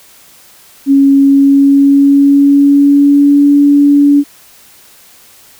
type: tone with pitch glide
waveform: sine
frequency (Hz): 276.1 to 286.2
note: C#4 to D4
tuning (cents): -7 to -45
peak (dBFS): -3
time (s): 0.86-4.24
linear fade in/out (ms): 50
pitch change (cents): +62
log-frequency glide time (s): 1.18-3.52
effects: white hiss -41 dBFS RMS until 5.59 s